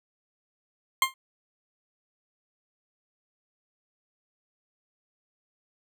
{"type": "tone with exponential decay", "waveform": "20% pulse", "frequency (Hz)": 1058, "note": "C6", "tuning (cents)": 19, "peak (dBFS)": -11, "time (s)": [1.02, 1.14], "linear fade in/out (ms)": 2, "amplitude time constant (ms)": 24, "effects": []}